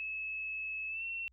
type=tone with pitch glide; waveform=sine; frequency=2592 to 2710 Hz; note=E7 to E7; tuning=-30 to +47 cents; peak=-36 dBFS; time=0-1.28 s; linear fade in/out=0 ms; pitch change=+77 cents; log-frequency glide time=0.88-1.04 s; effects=added 62 Hz sine -64 dBFS peak until 1.32 s